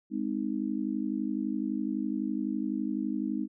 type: chord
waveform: sine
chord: Ab major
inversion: none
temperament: just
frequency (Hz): 207.7 / 259.6 / 311.5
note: Ab3 / C4 / Eb4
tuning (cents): 0 / -13 / +2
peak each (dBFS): -33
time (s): 0.1-3.48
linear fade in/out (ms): 50
effects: none

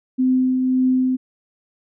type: tone with tremolo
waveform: sine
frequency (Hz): 257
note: C4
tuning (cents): -31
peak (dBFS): -13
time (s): 0.18-1.17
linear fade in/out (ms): 20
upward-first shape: triangle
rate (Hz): 1.8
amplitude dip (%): 35
effects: none

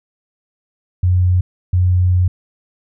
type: tone bursts at uneven times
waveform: sine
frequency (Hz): 90.5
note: F#2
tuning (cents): -38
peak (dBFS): -10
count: 2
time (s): 1.03-1.41 / 1.73-2.28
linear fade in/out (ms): 5
effects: none

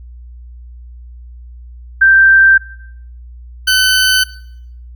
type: tone pair in turn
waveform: sine / 20% pulse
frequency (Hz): 1568 / 1514.4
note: G6 / F#6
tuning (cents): 0 / +40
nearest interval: minor second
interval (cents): 60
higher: first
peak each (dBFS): -4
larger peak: neither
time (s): 2.01-2.58 / 3.67-4.24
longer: neither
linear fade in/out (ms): 10
effects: noise-tail reverb RT60 0.7 s tail -19 dB re dry + added 60 Hz sine -31 dBFS peak until 4.95 s

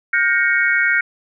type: chord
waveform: sine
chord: G half-diminished seventh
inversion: third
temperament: equal with one note detuned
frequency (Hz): 1427.9 / 1568 / 1864.7 / 2217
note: F6 / G6 / Bb6 / Db7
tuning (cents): +38 / 0 / 0 / 0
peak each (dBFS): -19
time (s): 0.13-1.01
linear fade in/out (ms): 5
effects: none

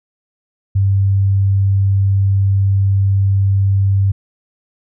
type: tone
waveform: sine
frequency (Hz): 98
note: G2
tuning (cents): 0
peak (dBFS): -10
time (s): 0.75-4.12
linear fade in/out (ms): 10
effects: none

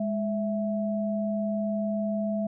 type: tone pair together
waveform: sine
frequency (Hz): 207.6 / 659.1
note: G#3 / E5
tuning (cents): 0 / 0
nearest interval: octave + minor sixth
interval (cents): 2000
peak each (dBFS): -27 / -30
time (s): 0-2.47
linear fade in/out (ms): 5
effects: none

